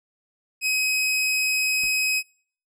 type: tone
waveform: sawtooth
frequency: 2535 Hz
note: D#7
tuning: 32 cents sharp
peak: -17 dBFS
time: 0.61-2.23 s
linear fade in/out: 50 ms
type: noise with exponential decay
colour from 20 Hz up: brown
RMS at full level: -33 dBFS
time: 1.83-1.93 s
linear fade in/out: 5 ms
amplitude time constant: 20 ms
effects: noise-tail reverb RT60 0.5 s tail -25 dB re dry + low-pass 12000 Hz 12 dB/octave